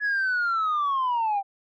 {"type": "linear sweep", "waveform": "sine", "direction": "down", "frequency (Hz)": [1700, 773], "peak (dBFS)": -20, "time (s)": [0, 1.43], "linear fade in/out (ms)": 50, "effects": ["tanh soft clip ceiling -20 dBFS"]}